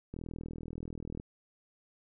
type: click train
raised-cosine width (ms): 3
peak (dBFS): -28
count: 44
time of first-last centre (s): 0.14-1.199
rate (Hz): 40.6
effects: none